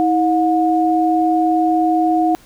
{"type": "tone pair together", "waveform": "sine", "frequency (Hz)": [321.6, 722], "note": ["E4", "F#5"], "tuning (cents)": [-43, -43], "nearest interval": "octave + major second", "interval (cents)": 1400, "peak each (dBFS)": -15, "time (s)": [0, 2.35], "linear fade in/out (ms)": 0, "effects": ["pink hiss -48 dBFS RMS until 2.45 s"]}